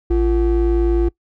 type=ring-modulated tone; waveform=triangle; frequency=200 Hz; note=G3; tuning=35 cents sharp; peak=-8 dBFS; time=0.1-1.09 s; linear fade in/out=10 ms; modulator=145 Hz; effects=noise-tail reverb RT60 0.1 s tail -22 dB re dry